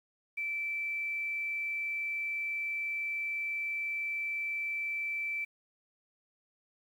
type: tone with quantisation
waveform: sine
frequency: 2327 Hz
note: D7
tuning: 17 cents flat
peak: -32 dBFS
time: 0.37-5.45 s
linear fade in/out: 10 ms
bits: 10
effects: none